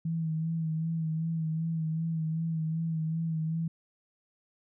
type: tone with vibrato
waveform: sine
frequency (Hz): 161.4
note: E3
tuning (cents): -36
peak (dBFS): -28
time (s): 0.05-3.68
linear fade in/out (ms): 5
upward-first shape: sine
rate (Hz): 2.6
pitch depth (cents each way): 37
effects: none